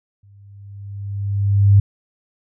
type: tone with exponential growth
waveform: sine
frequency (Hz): 100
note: G2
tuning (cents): +35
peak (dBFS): -6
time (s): 0.23-1.8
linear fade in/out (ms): 5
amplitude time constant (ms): 340
effects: none